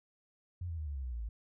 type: tone with pitch steps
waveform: sine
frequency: 88.5 / 82.57 / 77.04 / 71.88 / 67.07 / 62.58 / 58.39 / 54.48 Hz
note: F2 / E2 / D#2 / D2 / C2 / B1 / A#1 / A1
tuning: +23 / +3 / -17 / -37 / +43 / +24 / +4 / -16 cents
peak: -36 dBFS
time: 0.61-1.29 s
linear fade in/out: 5 ms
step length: 85 ms
effects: none